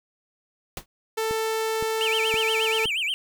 pink noise with exponential decay, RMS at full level -28 dBFS, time 0.77-0.86 s, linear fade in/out 2 ms, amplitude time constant 18 ms
sawtooth tone, 443.2 Hz, A4, 13 cents sharp, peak -20 dBFS, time 1.17-2.86 s, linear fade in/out 10 ms
click train, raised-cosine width 3 ms, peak -22 dBFS, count 4, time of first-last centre 1.31-2.856 s, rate 1.94 Hz
triangle tone with vibrato, 2693 Hz, E7, 36 cents sharp, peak -22 dBFS, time 2.01-3.14 s, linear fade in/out 0 ms, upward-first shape sine, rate 8.4 Hz, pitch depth 290 cents each way
effects none

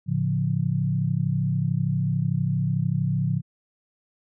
sine chord, A augmented, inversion none, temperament equal with one note detuned, 110 / 141.42 / 174.61 Hz, A2 / C#3 / E#3, 0 / +35 / 0 cents, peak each -27 / -24 / -26 dBFS, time 0.06-3.42 s, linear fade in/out 50 ms, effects none

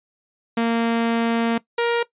sawtooth tone pair in turn, 230.9 / 470.7 Hz, A#3 / A#4, -16 / +17 cents, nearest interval octave, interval 1233 cents, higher second, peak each -14 dBFS, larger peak neither, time 0.57-1.58 / 1.78-2.03 s, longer first, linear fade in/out 5 ms, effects noise-tail reverb RT60 0.1 s tail -19 dB re dry + resampled to 8000 Hz

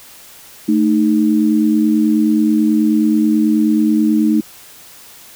sine tone pair together, 220 / 309.3 Hz, A3 / D#4, 0 / -10 cents, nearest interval tritone, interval 590 cents, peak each -13 dBFS, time 0.68-4.41 s, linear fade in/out 10 ms, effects white hiss -40 dBFS RMS until 5.35 s

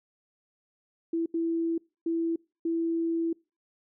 sine tone bursts at uneven times, 331.5 Hz, E4, 10 cents sharp, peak -25 dBFS, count 4, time 1.13-1.26 / 1.34-1.78 / 2.06-2.36 / 2.65-3.33 s, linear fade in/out 5 ms, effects noise-tail reverb RT60 0.3 s tail -26 dB re dry

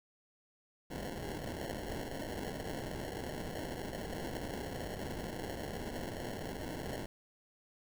white noise with sample-and-hold, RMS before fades -41 dBFS, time 0.9-7.06 s, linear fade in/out 5 ms, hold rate 1225 Hz, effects none

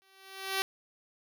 5% pulse tone with exponential growth, 385.4 Hz, G4, 29 cents flat, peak -15 dBFS, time 0.02-0.62 s, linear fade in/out 0 ms, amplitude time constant 130 ms, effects none

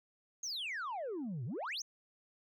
sine exponential two-way sweep, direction down then up, 6645 to 109.8 to 6645 Hz, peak -35 dBFS, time 0.43-1.82 s, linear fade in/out 5 ms, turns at 1.45 s, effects tanh soft clip ceiling -36 dBFS

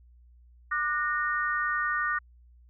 sine tone cluster, 1194 / 1463 / 1846 Hz, D6 / F#6 / A#6, +28 / -20 / -17 cents, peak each -30 dBFS, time 0.71-2.19 s, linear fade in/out 10 ms, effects added 60 Hz sine -53 dBFS peak until 2.69 s

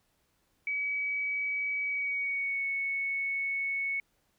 sine tone with pitch glide, 2276 to 2212 Hz, C#7 to C#7, +45 to -4 cents, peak -29 dBFS, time 0.67-4 s, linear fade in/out 2 ms, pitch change -49 cents, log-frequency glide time 1.84-2.66 s, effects pink hiss -73 dBFS RMS until 4.38 s

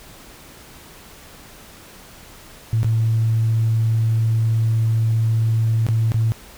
sine tone with dropouts, 112.5 Hz, A2, 39 cents sharp, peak -14 dBFS, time 2.73-6.32 s, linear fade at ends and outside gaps 0 ms, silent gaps 2.831-2.845 / 5.866-5.887 / 6.119-6.143 s, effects tanh soft clip ceiling -10 dBFS + pink hiss -43 dBFS RMS until 6.57 s

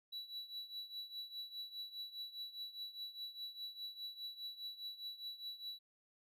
triangle tone with tremolo, 3933 Hz, B7, 8 cents flat, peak -40 dBFS, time 0.12-5.79 s, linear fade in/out 10 ms, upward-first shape triangle, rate 4.9 Hz, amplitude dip 85%, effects none

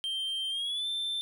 triangle tone with pitch glide, 3148 to 3554 Hz, G7 to A7, +7 to +17 cents, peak -29 dBFS, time 0.04-1.21 s, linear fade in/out 0 ms, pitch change +210 cents, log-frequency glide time 0.49-0.87 s, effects none

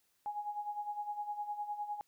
sine tone with tremolo, 830.6 Hz, G#5, in tune, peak -34 dBFS, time 0.26-2.01 s, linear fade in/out 0 ms, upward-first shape sine, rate 9.8 Hz, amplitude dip 70%, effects white hiss -75 dBFS RMS until 2.07 s

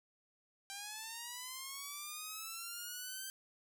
5% pulse linear sweep, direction up, 784 to 1568 Hz, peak -32 dBFS, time 0.7-3.3 s, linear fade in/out 0 ms, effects none

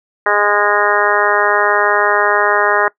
harmonic tone, 206.2 Hz, G#3, 12 cents flat, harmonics 2 / 3 / 4 / 5 / 6 / 7 / 8 / 9, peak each -19 / -19 / -19 / -19 / -19 / -19 / -19 / -19 dBFS, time 0.26-2.88 s, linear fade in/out 2 ms, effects noise-tail reverb RT60 0.1 s tail -20 dB re dry

